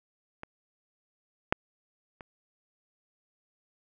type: clicks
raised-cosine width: 0.5 ms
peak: -24 / -7 / -28 dBFS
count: 3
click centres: 0.434 / 1.525 / 2.208 s
effects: none